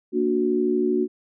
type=chord; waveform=sine; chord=Bb augmented; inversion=none; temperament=equal with one note detuned; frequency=233.1 / 293.7 / 366.4 Hz; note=Bb3 / D4 / F#4; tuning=0 / 0 / -17 cents; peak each=-25 / -25 / -21 dBFS; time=0.12-1.08 s; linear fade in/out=50 ms; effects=none